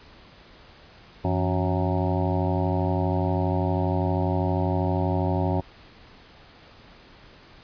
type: harmonic tone with a mistuned harmonic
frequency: 92.5 Hz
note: F#2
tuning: in tune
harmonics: 1 / 2 / 3 / 4 / 6 / 7 / 8 / 9 / 10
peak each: -25 / -28 / -30 / -31 / -33 / -33 / -34 / -35 / -35 dBFS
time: 1.24-5.61 s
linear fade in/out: 10 ms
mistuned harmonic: 2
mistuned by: -150 cents
effects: pink hiss -50 dBFS RMS until 7.63 s + resampled to 11025 Hz